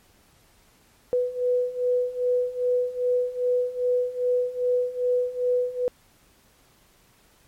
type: beating tone pair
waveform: sine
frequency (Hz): 493.9 / 496.4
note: B4 / B4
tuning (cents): 0 / +9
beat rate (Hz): 2.5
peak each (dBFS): -26 / -23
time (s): 1.13-5.88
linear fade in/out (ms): 0
effects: pink hiss -59 dBFS RMS until 7.47 s + MP3 64 kbps